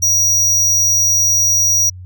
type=tone; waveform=square; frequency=5770 Hz; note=F#8; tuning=44 cents flat; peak=-11 dBFS; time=0.02-1.9 s; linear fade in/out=10 ms; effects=added 91 Hz sine -30 dBFS peak until 2.05 s